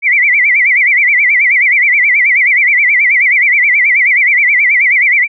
sine tone with vibrato, 2144 Hz, C7, 42 cents sharp, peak -6 dBFS, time 0.02-5.28 s, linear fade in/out 50 ms, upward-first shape sine, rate 9.4 Hz, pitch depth 170 cents each way, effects none

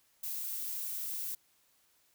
violet noise, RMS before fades -38 dBFS, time 0.23-1.35 s, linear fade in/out 5 ms, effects white hiss -70 dBFS RMS until 2.14 s

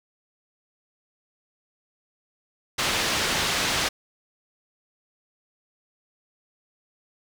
white low-pass noise, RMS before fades -25 dBFS, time 2.78-3.89 s, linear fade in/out 10 ms, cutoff 4500 Hz, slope 12 dB/octave, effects none

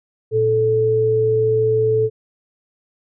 sine tone pair together, 115.83 / 437.3 Hz, A#2 / A4, -11 / -11 cents, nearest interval octave + major seventh, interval 2300 cents, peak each -22 / -14 dBFS, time 0.31-2.1 s, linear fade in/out 50 ms, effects none

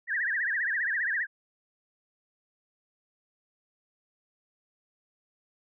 sine tone with vibrato, 1760 Hz, A6, in tune, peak -26 dBFS, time 0.07-1.27 s, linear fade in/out 50 ms, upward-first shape triangle, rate 15 Hz, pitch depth 220 cents each way, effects none

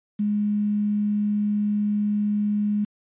sine tone with quantisation, 207.8 Hz, G#3, 1 cent sharp, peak -20 dBFS, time 0.19-2.85 s, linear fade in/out 10 ms, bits 8, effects resampled to 8000 Hz

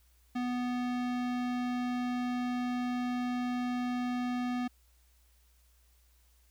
square tone with low-pass filter, 246.9 Hz, B3, in tune, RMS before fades -33 dBFS, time 0.35-4.68 s, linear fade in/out 10 ms, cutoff 3900 Hz, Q 0.62, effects added 60 Hz sine -63 dBFS peak until 6.5 s + white hiss -70 dBFS RMS until 6.5 s

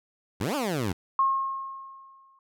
15% pulse exponential two-way sweep, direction up then down, 82.41 to 311.1 to 82.41 Hz, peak -20 dBFS, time 0.4-0.93 s, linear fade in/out 10 ms, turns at 0.55 s
sine tone with exponential decay, 1078 Hz, C#6, 49 cents flat, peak -18 dBFS, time 1.19-2.39 s, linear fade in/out 2 ms, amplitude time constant 260 ms
effects none

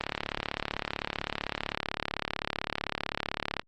click train, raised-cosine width 0.3 ms, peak -13 dBFS, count 129, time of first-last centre 0.01-3.595 s, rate 35.7 Hz, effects Opus 32 kbps

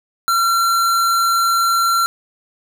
square tone, 1364 Hz, F6, 41 cents flat, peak -14 dBFS, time 0.28-2.06 s, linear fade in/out 0 ms, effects none

